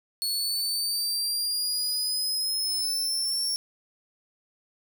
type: linear sweep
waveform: sawtooth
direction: up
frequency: 4378 to 5490 Hz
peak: -23 dBFS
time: 0.22-3.56 s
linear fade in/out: 0 ms
effects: none